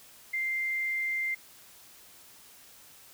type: tone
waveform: sine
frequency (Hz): 2093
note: C7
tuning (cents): 0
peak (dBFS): -28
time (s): 0.33-1.35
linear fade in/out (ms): 10
effects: white hiss -54 dBFS RMS until 3.13 s